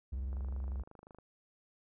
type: tone with vibrato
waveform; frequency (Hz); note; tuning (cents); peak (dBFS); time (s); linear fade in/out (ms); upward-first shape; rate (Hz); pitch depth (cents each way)
triangle; 65.41; C2; 0; -33; 0.12-0.83; 10; sine; 20; 200
type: click train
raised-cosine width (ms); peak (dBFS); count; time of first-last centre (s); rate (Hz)
1; -40; 23; 0.33-1.186; 25.7
effects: none